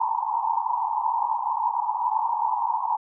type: band-pass noise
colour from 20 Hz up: pink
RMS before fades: -25 dBFS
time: 0-2.97 s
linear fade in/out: 10 ms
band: 860 to 980 Hz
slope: 96 dB/octave
effects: none